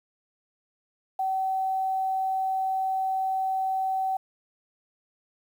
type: tone with quantisation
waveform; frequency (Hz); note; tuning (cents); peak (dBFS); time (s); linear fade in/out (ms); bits
sine; 763; G5; -47; -24; 1.19-4.17; 5; 9
effects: none